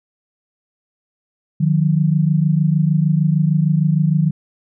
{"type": "tone pair together", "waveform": "sine", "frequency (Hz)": [153.04, 179.6], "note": ["D#3", "F3"], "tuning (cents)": [-28, 49], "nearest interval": "minor third", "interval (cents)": 277, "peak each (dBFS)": [-14, -17], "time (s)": [1.6, 4.31], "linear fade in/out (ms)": 10, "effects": []}